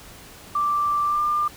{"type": "tone with pitch glide", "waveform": "sine", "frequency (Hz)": [1174.7, 1196.6], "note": ["D6", "D6"], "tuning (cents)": [0, 32], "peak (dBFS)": -19, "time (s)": [0.55, 1.48], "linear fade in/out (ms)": 5, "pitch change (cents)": 32, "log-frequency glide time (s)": [1.05, 1.22], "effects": ["pink hiss -44 dBFS RMS until 1.56 s"]}